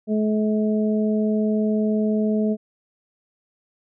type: harmonic tone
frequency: 214.2 Hz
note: A3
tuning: 46 cents flat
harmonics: 1 / 2 / 3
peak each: -19 / -25 / -29 dBFS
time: 0.07-2.57 s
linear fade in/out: 50 ms
effects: none